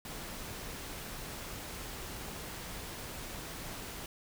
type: noise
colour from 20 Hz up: pink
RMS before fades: -43 dBFS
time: 0.05-4.06 s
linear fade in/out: 2 ms
effects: none